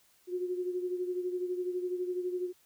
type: beating tone pair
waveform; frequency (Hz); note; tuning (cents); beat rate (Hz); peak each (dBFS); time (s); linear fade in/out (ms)
sine; 359.8 / 371.8; F#4 / F#4; -48 / +8; 12; -32 / -39; 0.27-2.53; 50
effects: white hiss -66 dBFS RMS until 2.65 s